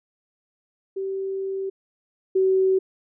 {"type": "tone pair in turn", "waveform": "sine", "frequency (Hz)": [386.4, 379.3], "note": ["G4", "F#4"], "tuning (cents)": [-25, 43], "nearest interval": "unison", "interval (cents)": 32, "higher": "first", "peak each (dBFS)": [-25, -16], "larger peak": "second", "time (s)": [[0.96, 1.7], [2.35, 2.79]], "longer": "first", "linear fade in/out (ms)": 10, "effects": []}